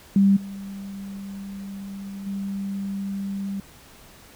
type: tone with level steps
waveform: sine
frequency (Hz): 197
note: G3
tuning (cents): +9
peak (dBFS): -13 / -32 / -26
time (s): 0.16-3.6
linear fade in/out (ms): 2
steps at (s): 0.36 / 2.26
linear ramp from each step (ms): 10
effects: pink hiss -49 dBFS RMS until 4.35 s